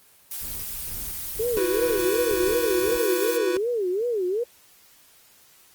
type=noise; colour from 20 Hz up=blue; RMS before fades=-32 dBFS; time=0.31-3.37 s; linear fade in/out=2 ms
type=noise with tremolo; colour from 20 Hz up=brown; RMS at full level=-40 dBFS; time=0.4-3 s; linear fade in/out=50 ms; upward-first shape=square; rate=2.1 Hz; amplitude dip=55%
type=tone with vibrato; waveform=sine; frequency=418.2 Hz; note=G#4; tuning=12 cents sharp; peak=-22 dBFS; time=1.39-4.44 s; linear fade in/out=10 ms; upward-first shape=sine; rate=2.7 Hz; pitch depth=270 cents each way
type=chord; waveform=square; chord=E suspended second; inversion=none; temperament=equal; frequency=329.6 / 370 / 493.9 Hz; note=E4 / F#4 / B4; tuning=0 / 0 / 0 cents; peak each=-31 / -31 / -28 dBFS; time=1.57-3.57 s; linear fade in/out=0 ms
effects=white hiss -55 dBFS RMS until 5.74 s + Opus 24 kbps